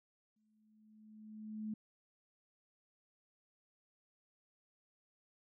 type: tone with exponential growth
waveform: sine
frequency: 215.4 Hz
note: A3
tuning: 37 cents flat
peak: -37 dBFS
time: 0.36-1.74 s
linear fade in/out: 5 ms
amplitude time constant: 300 ms
effects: none